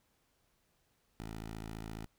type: tone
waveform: 10% pulse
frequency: 54.6 Hz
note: A1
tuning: 13 cents flat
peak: -34 dBFS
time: 1.2-2.06 s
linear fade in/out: 0 ms
effects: pink hiss -75 dBFS RMS until 2.18 s